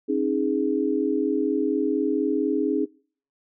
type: chord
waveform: sine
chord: C# suspended second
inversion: none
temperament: equal with one note detuned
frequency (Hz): 271.2 / 311.1 / 415.3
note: C#4 / D#4 / G#4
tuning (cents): -38 / 0 / 0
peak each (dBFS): -25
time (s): 0.08-2.86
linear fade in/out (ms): 20
effects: noise-tail reverb RT60 0.5 s tail -25 dB re dry